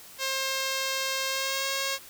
5% pulse tone with pitch glide, 533 to 543.3 Hz, C5 to C#5, +32 to -35 cents, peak -16 dBFS, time 0.18-1.99 s, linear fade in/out 50 ms, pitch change +33 cents, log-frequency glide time 1.28-1.67 s, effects white hiss -48 dBFS RMS until 2.09 s

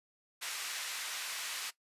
pink band-pass noise, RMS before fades -40 dBFS, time 0.41-1.71 s, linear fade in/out 20 ms, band 1600 to 11000 Hz, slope 12 dB/octave, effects noise-tail reverb RT60 0.1 s tail -17 dB re dry + resampled to 32000 Hz

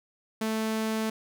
sawtooth tone, 220 Hz, A3, in tune, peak -23 dBFS, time 0.41-1.1 s, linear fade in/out 5 ms, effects none

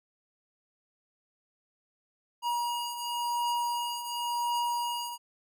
square beating tone pair, 954 / 954.93 Hz, A#5 / A#5, +40 / +41 cents, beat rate 0.93 Hz, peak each -37 / -31 dBFS, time 2.42-5.18 s, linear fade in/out 50 ms, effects none

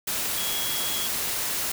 sine tone in noise, 3322 Hz, G#7, in tune, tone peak -32 dBFS, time 0.37-1.07 s, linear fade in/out 5 ms, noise white, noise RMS -28 dBFS, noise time 0.07-1.72 s, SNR -7 dB, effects none

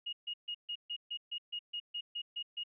sine tone bursts, 2870 Hz, F7, 47 cents sharp, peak -36 dBFS, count 13, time 0.06-2.637 s, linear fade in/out 10 ms, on 69 ms, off 140 ms, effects none

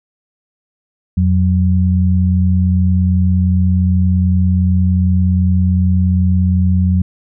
sine tone pair together, 86.92 / 184.3 Hz, F2 / F#3, -8 / -7 cents, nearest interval octave + minor second, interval 1301 cents, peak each -11 / -14 dBFS, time 1.17-7.02 s, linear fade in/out 5 ms, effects none

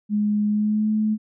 sine tone with pitch glide, 208.9 to 215.1 Hz, G#3 to A3, +10 to -39 cents, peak -18 dBFS, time 0.09-1.18 s, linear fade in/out 50 ms, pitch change +51 cents, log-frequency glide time 0.47-0.9 s, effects none

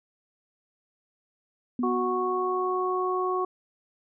sine tone with exponential decay, 246 Hz, B3, 7 cents flat, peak -24 dBFS, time 1.79-3.13 s, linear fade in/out 2 ms, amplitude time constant 290 ms
harmonic tone, 368.3 Hz, F#4, 8 cents flat, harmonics 1 / 2 / 3, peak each -27 / -33 / -28 dBFS, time 1.83-3.45 s, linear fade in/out 5 ms
effects none

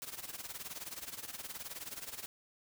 white noise with tremolo, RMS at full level -42 dBFS, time 0.02-2.26 s, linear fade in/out 0 ms, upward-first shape sine, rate 19 Hz, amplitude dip 80%, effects none

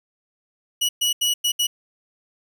sawtooth tone bursts at uneven times, 2927 Hz, F#7, 19 cents flat, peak -15 dBFS, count 5, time 0.81-0.89 / 1.01-1.13 / 1.21-1.34 / 1.44-1.52 / 1.59-1.67 s, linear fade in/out 10 ms, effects 9-bit

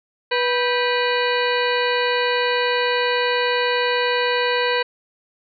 harmonic tone with a mistuned harmonic, 490 Hz, B4, 14 cents flat, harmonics 1 / 2 / 3 / 4 / 5 / 6 / 8 / 9, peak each -21 / -24 / -26 / -27 / -28 / -29 / -30 / -31 dBFS, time 0.31-4.83 s, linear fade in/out 10 ms, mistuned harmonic 3, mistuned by +110 cents, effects none

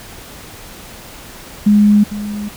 sine tone with echo, 207.7 Hz, G#3, in tune, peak -6 dBFS, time 1.66-2.04 s, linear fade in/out 10 ms, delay 450 ms, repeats 1, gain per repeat -14 dB, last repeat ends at 2.49 s, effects pink hiss -35 dBFS RMS until 2.56 s

